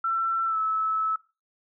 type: tone with pitch glide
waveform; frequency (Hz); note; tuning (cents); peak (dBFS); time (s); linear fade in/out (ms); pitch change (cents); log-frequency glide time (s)
sine; 1343 to 1302.5; E6 to E6; +32 to -21; -23; 0.04-1.16; 5; -53; 0.46-0.58
effects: noise-tail reverb RT60 0.3 s tail -19 dB re dry